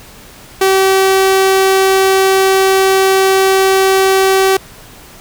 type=tone; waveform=sawtooth; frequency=383.7 Hz; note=G4; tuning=37 cents flat; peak=-4 dBFS; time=0.61-4.57 s; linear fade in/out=5 ms; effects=pink hiss -37 dBFS RMS until 5.2 s